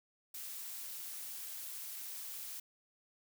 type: noise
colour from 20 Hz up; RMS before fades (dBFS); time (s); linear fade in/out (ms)
blue; -45; 0.34-2.6; 5
effects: none